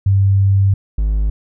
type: tone pair in turn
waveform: sine / triangle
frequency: 98 / 52.02 Hz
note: G2 / G#1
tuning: 0 / +4 cents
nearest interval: major seventh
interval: 1096 cents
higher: first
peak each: -9 / -11 dBFS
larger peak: first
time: 0.06-0.74 / 0.98-1.3 s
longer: first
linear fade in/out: 5 ms
effects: none